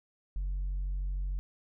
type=tone with tanh clipping; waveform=sine; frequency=46.51 Hz; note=F#1; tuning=10 cents sharp; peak=-31 dBFS; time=0.36-1.39 s; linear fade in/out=0 ms; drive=1 dB; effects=none